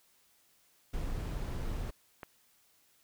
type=noise; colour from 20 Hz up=brown; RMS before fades=-36 dBFS; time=0.93-1.91 s; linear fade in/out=10 ms
type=click; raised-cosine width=0.5 ms; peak=-27 dBFS; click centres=2.232 s
effects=white hiss -68 dBFS RMS until 3.03 s